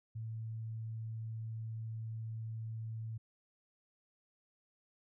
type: tone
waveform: sine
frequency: 111.8 Hz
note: A2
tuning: 28 cents sharp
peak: -39 dBFS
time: 0.15-3.18 s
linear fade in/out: 10 ms
effects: none